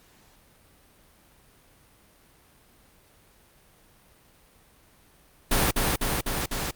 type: noise with echo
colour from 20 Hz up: pink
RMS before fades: -22 dBFS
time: 5.51-5.71 s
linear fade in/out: 5 ms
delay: 250 ms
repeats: 4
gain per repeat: -2 dB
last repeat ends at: 6.71 s
effects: pink hiss -58 dBFS RMS until 6.75 s + Opus 48 kbps